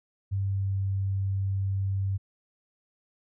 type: tone with pitch glide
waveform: sine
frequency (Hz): 98 to 97.27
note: G2 to G2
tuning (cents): 0 to -13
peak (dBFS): -25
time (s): 0.31-2.18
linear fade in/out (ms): 20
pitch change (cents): -13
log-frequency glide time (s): 0.44-0.76
effects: none

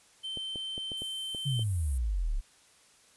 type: tone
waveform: triangle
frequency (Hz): 3100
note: G7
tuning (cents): -20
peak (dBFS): -33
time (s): 0.23-1.64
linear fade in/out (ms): 20
type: clicks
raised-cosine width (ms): 2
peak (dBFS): -29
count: 7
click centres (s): 0.373 / 0.558 / 0.779 / 0.918 / 1.02 / 1.348 / 1.594
type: high-pass noise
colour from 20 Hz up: pink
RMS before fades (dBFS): -44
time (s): 0.97-1.98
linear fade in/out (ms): 5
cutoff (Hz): 8900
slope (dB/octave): 48
type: exponential sweep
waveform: sine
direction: down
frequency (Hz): 146 to 31.73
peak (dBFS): -27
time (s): 1.45-2.41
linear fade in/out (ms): 20
effects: white hiss -61 dBFS RMS until 3.16 s + resampled to 24000 Hz

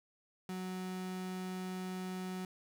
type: tone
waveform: 35% pulse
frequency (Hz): 185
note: F#3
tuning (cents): 0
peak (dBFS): -37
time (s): 0.49-2.45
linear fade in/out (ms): 2
effects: none

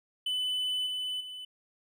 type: tone with level steps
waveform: triangle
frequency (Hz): 3005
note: F#7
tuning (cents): +26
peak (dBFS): -27 / -30 / -38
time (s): 0.26-1.45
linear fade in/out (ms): 5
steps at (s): 0.86 / 1.2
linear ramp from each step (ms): 10
effects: none

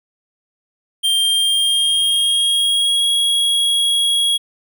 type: tone with pitch glide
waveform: square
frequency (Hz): 3177 to 3312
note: G7 to G#7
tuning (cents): +23 to -5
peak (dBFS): -14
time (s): 1.03-4.38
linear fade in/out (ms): 20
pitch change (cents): +72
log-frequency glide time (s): 1.15-3.09
effects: none

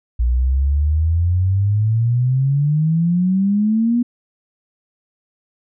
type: exponential sweep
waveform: sine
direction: up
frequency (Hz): 58.27 to 244.2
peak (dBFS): -13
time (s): 0.19-4.03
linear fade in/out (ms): 10
effects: none

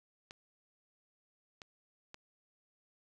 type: clicks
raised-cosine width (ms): 0.2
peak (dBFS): -30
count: 3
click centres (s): 0.309 / 1.618 / 2.144
effects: none

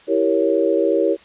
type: chord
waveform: sine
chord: E diminished seventh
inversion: none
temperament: equal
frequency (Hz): 329.6 / 392 / 466.2 / 554.4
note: E4 / G4 / Bb4 / Db5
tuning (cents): 0 / 0 / 0 / 0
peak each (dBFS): -20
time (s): 0.07-1.17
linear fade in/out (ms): 50
effects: white hiss -48 dBFS RMS until 1.24 s + resampled to 8000 Hz

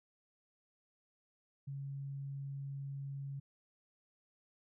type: tone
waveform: sine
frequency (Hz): 138.59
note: C#3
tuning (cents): 0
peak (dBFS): -40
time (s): 1.67-3.4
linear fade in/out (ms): 10
effects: none

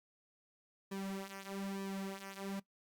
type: tone with flanger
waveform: sawtooth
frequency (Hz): 195.2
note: G3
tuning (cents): -7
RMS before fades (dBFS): -43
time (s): 0.91-2.6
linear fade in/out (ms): 10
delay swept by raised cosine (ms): 1.4 to 5.4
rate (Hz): 1.1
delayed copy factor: -0.75
effects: noise-tail reverb RT60 0.1 s tail -19 dB re dry + Opus 48 kbps

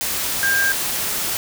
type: tone in noise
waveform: sine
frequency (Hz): 1600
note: G6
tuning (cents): +35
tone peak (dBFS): -16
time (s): 0.43-0.72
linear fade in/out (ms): 0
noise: white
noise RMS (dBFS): -23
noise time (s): 0.01-1.37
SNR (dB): +4
effects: none

